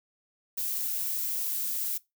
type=noise; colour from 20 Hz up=violet; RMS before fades=-31 dBFS; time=0.57-1.98 s; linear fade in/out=10 ms; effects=noise-tail reverb RT60 0.2 s tail -21 dB re dry